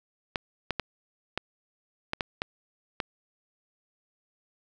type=clicks; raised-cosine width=0.3 ms; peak=-12 dBFS; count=8; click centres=0.358 / 0.707 / 0.797 / 1.376 / 2.134 / 2.208 / 2.419 / 3.002 s; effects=none